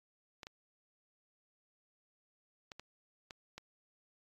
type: clicks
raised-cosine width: 0.2 ms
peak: -29 dBFS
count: 6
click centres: 0.432 / 0.469 / 2.718 / 2.796 / 3.308 / 3.58 s
effects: AAC 32 kbps